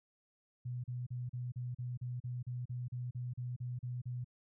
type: tone bursts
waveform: sine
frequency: 123.47 Hz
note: B2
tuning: in tune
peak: -37 dBFS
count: 16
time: 0.65-4.245 s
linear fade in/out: 10 ms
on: 190 ms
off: 37 ms
effects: none